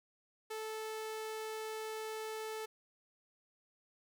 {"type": "tone", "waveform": "sawtooth", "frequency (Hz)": 437.4, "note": "A4", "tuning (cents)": -10, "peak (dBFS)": -36, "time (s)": [0.5, 2.66], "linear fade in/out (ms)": 10, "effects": []}